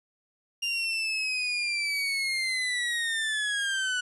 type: linear sweep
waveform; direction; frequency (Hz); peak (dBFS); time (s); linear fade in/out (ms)
30% pulse; down; 2804 to 1472; -24; 0.62-4.01; 10
effects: resampled to 24000 Hz + 10-bit